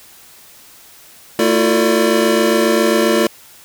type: tone cluster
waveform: square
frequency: 224.7 / 331.8 / 359.2 / 450.7 / 584 Hz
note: A3 / E4 / F4 / A4 / D5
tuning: +37 / +11 / +49 / +42 / -10 cents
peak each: -19 dBFS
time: 1.39-3.27 s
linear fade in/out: 2 ms
effects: white hiss -43 dBFS RMS until 3.64 s